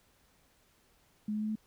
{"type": "tone with pitch steps", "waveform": "sine", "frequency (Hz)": [211.3, 213, 214.7, 216.5], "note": ["G#3", "G#3", "A3", "A3"], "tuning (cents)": [30, 44, -42, -28], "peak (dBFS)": -31, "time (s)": [1.28, 1.556], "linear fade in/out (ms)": 5, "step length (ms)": 69, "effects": ["pink hiss -68 dBFS RMS until 1.66 s"]}